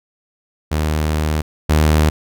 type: tone pair in turn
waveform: sawtooth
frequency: 77 / 77 Hz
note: D#2 / D#2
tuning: -17 / -17 cents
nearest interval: unison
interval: 0 cents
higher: neither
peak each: -12 / -7 dBFS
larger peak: second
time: 0.71-1.42 / 1.69-2.1 s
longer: first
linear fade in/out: 10 ms
effects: none